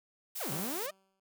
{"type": "noise", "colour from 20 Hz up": "blue", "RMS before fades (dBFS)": -39, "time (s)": [0.35, 0.87], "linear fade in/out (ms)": 10}
{"type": "exponential two-way sweep", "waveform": "sawtooth", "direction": "down then up", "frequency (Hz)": [880, 130.81, 639], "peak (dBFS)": -33, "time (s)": [0.4, 0.91], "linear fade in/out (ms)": 10, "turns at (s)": 0.52}
{"type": "tone with exponential decay", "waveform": "10% pulse", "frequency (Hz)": 192.5, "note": "G3", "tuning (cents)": -31, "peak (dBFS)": -32, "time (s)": [0.51, 1.2], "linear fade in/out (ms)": 5, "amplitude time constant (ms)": 150}
{"effects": []}